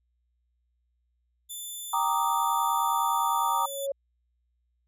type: tone with pitch glide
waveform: 5% pulse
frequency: 3520 to 3490 Hz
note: A7 to A7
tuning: 0 to -15 cents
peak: -29 dBFS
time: 1.49-3.87 s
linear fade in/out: 20 ms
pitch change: -15 cents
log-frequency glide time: 2.42-3.53 s
type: chord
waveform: sine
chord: Eb major seventh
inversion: first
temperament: equal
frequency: 784 / 932.3 / 1174.7 / 1244.5 Hz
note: G5 / Bb5 / D6 / Eb6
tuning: 0 / 0 / 0 / 0 cents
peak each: -32 / -26 / -29 / -31 dBFS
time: 1.93-3.66 s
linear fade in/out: 5 ms
type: tone with exponential growth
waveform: sine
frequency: 553 Hz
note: C#5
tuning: 4 cents flat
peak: -25 dBFS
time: 3.23-3.92 s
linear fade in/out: 5 ms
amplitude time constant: 150 ms
effects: added 60 Hz sine -70 dBFS peak until 4.87 s